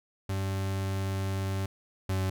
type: tone pair in turn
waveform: 40% pulse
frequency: 96.7 / 94.98 Hz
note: G2 / F#2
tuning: -23 / +46 cents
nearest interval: unison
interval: 31 cents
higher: first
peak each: -28 / -26 dBFS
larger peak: second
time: 0.29-1.66 / 2.09-2.3 s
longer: first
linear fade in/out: 5 ms
effects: none